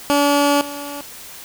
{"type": "tone with level steps", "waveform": "15% pulse", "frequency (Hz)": 286.7, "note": "D4", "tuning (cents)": -42, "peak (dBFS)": [-7, -22], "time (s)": [0.1, 1.01], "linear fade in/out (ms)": 0, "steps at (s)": 0.61, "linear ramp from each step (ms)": 2, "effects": ["white hiss -37 dBFS RMS until 1.44 s"]}